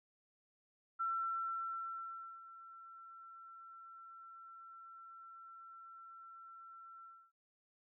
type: tone with ADSR envelope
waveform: sine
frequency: 1346 Hz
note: E6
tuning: 36 cents sharp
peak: -34 dBFS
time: 0.99-7.32 s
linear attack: 20 ms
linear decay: 1400 ms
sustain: -18 dB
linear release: 270 ms
effects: none